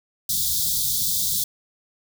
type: band-stop noise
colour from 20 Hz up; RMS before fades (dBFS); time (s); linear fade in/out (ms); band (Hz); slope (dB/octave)
white; -23; 0.29-1.44; 5; 210 to 3400; 96
effects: none